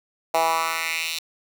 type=tone with high-pass filter sweep; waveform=10% pulse; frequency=163.4 Hz; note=E3; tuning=15 cents flat; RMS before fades=-24 dBFS; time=0.34-1.19 s; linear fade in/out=5 ms; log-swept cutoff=680 to 3600 Hz; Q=2.4; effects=7-bit